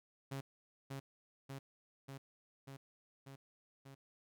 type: tone with echo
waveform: sawtooth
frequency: 136.4 Hz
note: C#3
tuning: 28 cents flat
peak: -37 dBFS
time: 0.31-0.41 s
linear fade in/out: 10 ms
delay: 590 ms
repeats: 6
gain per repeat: -2 dB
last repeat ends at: 3.95 s
effects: none